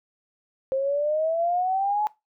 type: exponential sweep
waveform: sine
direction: up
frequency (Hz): 527 to 857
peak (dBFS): -21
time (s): 0.72-2.07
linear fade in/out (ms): 0
effects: noise-tail reverb RT60 0.2 s tail -19 dB re dry